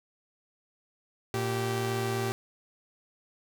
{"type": "tone pair together", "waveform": "sawtooth", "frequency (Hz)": [115.04, 388.4], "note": ["A#2", "G4"], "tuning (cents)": [-22, -16], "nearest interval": "octave + major sixth", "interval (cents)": 2106, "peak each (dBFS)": -27, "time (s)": [1.34, 2.32], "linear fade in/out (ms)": 0, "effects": []}